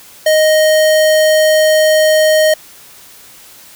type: tone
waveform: square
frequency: 622.3 Hz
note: D#5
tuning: in tune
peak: -8 dBFS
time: 0.26-2.54 s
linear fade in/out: 5 ms
effects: white hiss -39 dBFS RMS until 3.75 s